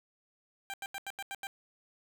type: tone bursts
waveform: 15% pulse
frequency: 788 Hz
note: G5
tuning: 9 cents sharp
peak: -31 dBFS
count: 7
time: 0.7-1.469 s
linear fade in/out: 0 ms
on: 37 ms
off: 85 ms
effects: none